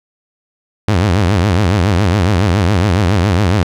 sawtooth tone with vibrato, 95.1 Hz, F#2, 48 cents sharp, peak -6 dBFS, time 0.88-3.63 s, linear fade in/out 0 ms, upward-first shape triangle, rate 7.2 Hz, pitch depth 270 cents each way, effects low-pass 6000 Hz 12 dB/octave + 8-bit

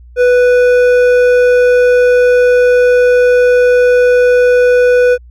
triangle tone with hard clipping, 493.9 Hz, B4, in tune, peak -7 dBFS, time 0.16-5.18 s, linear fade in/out 50 ms, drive 12 dB, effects added 60 Hz sine -34 dBFS peak until 5.3 s

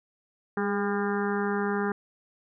harmonic tone with a mistuned harmonic, 201.5 Hz, G3, 48 cents sharp, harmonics 1 / 2 / 4 / 5 / 6 / 7 / 8 / 9, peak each -29 / -29 / -35 / -39 / -37 / -37 / -37 / -42 dBFS, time 0.57-1.92 s, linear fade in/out 2 ms, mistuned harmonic 2, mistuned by +24 cents, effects none

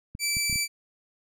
clicks, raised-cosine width 5 ms, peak -24 dBFS, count 5, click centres 0.151 / 0.369 / 0.498 / 0.528 / 0.558 s
15% pulse tone, 2323 Hz, D7, 20 cents flat, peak -18 dBFS, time 0.19-0.68 s, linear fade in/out 50 ms
effects none

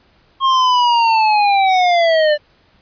square linear sweep, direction down, 1079 to 587.3 Hz, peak -11 dBFS, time 0.4-2.38 s, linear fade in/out 50 ms, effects pink hiss -54 dBFS RMS until 2.81 s + resampled to 11025 Hz

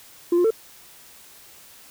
sine tone with pitch steps, 345.8 / 353.8 / 447.4 Hz, F4 / F4 / A4, -17 / +23 / +29 cents, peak -13 dBFS, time 0.32-0.506 s, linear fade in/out 5 ms, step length 62 ms, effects tanh soft clip ceiling -14 dBFS + white hiss -48 dBFS RMS until 1.9 s

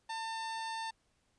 harmonic tone with a mistuned harmonic, 898 Hz, A5, 35 cents sharp, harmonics 1 / 2 / 3 / 4 / 5 / 6 / 7 / 9 / 10, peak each -38 / -45 / -51 / -49 / -49 / -56 / -58 / -58 / -58 dBFS, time 0.09-0.91 s, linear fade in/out 10 ms, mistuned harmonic 9, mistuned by +19 cents, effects pink hiss -75 dBFS RMS until 1.38 s + resampled to 22050 Hz

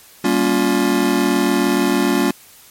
square chord, G half-diminished seventh, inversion none, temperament just, 196 / 235.2 / 282.2 / 352.8 Hz, G3 / Bb3 / Db4 / F4, 0 / +16 / +31 / +18 cents, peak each -22 / -21 / -19 / -20 dBFS, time 0.24-2.31 s, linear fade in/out 5 ms, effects white hiss -45 dBFS RMS until 2.7 s + MP3 64 kbps

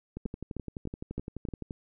two click trains, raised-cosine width 3 ms, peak -21 / -24 dBFS, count 5 / 19, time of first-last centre 0.26-1.487 / 0.17-1.708 s, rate 3.26 / 11.7 Hz, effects none

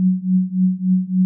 sine tone with tremolo, 185 Hz, F#3, in tune, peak -10 dBFS, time 0-1.25 s, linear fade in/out 0 ms, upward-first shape triangle, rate 3.5 Hz, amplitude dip 95%, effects none

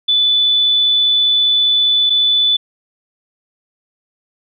sine tone pair in turn, 3485 / 3485 Hz, A7 / A7, -17 / -17 cents, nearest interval unison, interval 0 cents, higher neither, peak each -10 dBFS, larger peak neither, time 0.08-2.1 / 2.1-2.57 s, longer first, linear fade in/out 10 ms, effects none

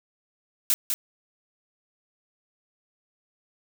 blue noise with echo, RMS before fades -21 dBFS, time 0.7-0.74 s, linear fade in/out 0 ms, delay 200 ms, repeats 1, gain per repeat -5 dB, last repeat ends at 0.94 s, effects none

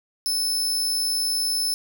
sawtooth tone, 5260 Hz, E8, 5 cents flat, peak -19 dBFS, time 0.26-1.74 s, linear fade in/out 0 ms, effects none

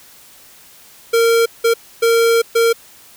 square tone bursts at uneven times, 460.9 Hz, A#4, 20 cents flat, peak -11 dBFS, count 4, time 1.13-1.46 / 1.64-1.74 / 2.02-2.42 / 2.55-2.73 s, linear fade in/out 10 ms, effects white hiss -44 dBFS RMS until 3.16 s

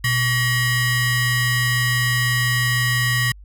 40% pulse ring-modulated tone, 1010 Hz, B5, 39 cents sharp, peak -13 dBFS, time 0.04-3.32 s, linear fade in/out 5 ms, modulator 887 Hz, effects added 50 Hz sine -39 dBFS peak until 3.44 s

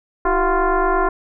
sine tone with frequency modulation, 329.6 Hz, E4, in tune, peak -14 dBFS, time 0.25-1.09 s, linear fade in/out 5 ms, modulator 354 Hz, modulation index 3, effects none

